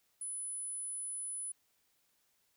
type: tone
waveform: sine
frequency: 10000 Hz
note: D#9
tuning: 8 cents sharp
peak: -38 dBFS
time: 0.21-1.52 s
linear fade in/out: 5 ms
effects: white hiss -75 dBFS RMS until 2.56 s